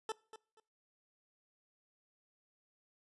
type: tone with echo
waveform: 20% pulse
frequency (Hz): 439.9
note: A4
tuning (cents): 0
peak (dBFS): -31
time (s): 0.09-0.12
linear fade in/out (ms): 2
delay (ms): 240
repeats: 2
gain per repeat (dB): -13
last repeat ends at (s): 0.6
effects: noise-tail reverb RT60 0.4 s tail -22 dB re dry + resampled to 24000 Hz